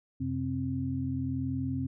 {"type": "tone cluster", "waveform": "sine", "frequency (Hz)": [90.5, 131.5, 263.2], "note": ["F#2", "C3", "C4"], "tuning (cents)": [-38, 9, 10], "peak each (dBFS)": [-36, -34, -32], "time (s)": [0.2, 1.87], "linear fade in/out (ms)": 10, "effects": []}